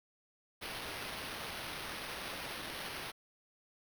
white noise with sample-and-hold, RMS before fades -43 dBFS, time 0.61-3.12 s, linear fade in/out 20 ms, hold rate 7350 Hz, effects none

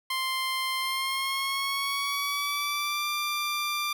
15% pulse tone with pitch glide, 1050 to 1185.4 Hz, C6 to D6, +6 to +16 cents, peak -21 dBFS, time 0.1-3.93 s, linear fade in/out 5 ms, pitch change +210 cents, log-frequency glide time 0.8-3.08 s, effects none

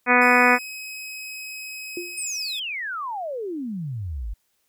harmonic tone, 246.9 Hz, B3, in tune, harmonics 1 / 2 / 3 / 4 / 5 / 6 / 7 / 8 / 9 / 10, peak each -23 / -23 / -23 / -23 / -23 / -23 / -23 / -23 / -23 / -23 dBFS, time 0.06-0.59 s, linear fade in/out 50 ms
sawtooth tone, 2541 Hz, D#7, 36 cents sharp, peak -30 dBFS, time 0.21-2.6 s, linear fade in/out 10 ms
sine tone with exponential decay, 350 Hz, F4, 4 cents sharp, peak -25 dBFS, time 1.97-2.22 s, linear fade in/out 2 ms, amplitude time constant 54 ms
sine exponential sweep, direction down, 9220 to 46.25 Hz, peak -27 dBFS, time 2.17-4.34 s, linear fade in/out 10 ms
effects white hiss -70 dBFS RMS until 4.68 s

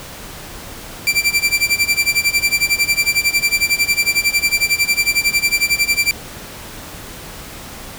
sawtooth tone with tremolo, 2350 Hz, D7, 1 cent sharp, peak -7 dBFS, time 1.07-6.11 s, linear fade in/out 0 ms, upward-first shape sine, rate 11 Hz, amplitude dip 90%, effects pink hiss -33 dBFS RMS until 7.98 s

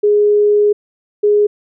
sine tone pair in turn, 415.3 / 415.3 Hz, G#4 / G#4, 0 / 0 cents, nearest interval unison, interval 0 cents, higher neither, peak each -8 dBFS, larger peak neither, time 0.03-0.73 / 1.23-1.47 s, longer first, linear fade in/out 10 ms, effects none

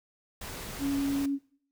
pink noise, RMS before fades -40 dBFS, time 0.41-1.26 s, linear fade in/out 5 ms
sine tone with vibrato, 278.6 Hz, C#4, 9 cents sharp, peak -26 dBFS, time 0.79-1.39 s, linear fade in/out 50 ms, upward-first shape triangle, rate 10 Hz, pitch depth 11 cents each way
effects noise-tail reverb RT60 0.5 s tail -17 dB re dry

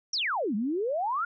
sine exponential two-way sweep, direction down then up, 5920 to 196 to 1449 Hz, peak -26 dBFS, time 0.13-1.25 s, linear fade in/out 5 ms, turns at 0.55 s, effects none

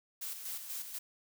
blue noise with tremolo, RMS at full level -40 dBFS, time 0.21-0.99 s, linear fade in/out 10 ms, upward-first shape square, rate 4.1 Hz, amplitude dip 50%, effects none

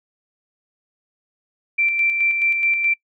sine tone with tremolo, 2349 Hz, D7, in tune, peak -15 dBFS, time 1.78-2.94 s, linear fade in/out 10 ms, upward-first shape square, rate 4.7 Hz, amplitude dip 40%, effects noise-tail reverb RT60 0.1 s tail -25 dB re dry

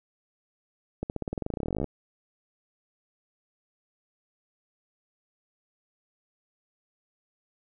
accelerating click train, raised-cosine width 2 ms, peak -17 dBFS, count 25, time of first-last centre 1.03-1.843 s, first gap 69 ms, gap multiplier 0.93, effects none

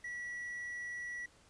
triangle tone, 1941 Hz, B6, 31 cents flat, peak -38 dBFS, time 0.04-1.26 s, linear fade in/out 5 ms, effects pink hiss -64 dBFS RMS until 1.49 s + resampled to 22050 Hz

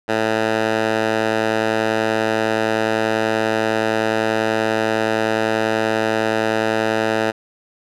10% pulse tone with band-pass filter, 110.4 Hz, A2, 6 cents sharp, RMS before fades -19 dBFS, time 0.08-7.32 s, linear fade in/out 20 ms, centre 1100 Hz, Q 0.54, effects none

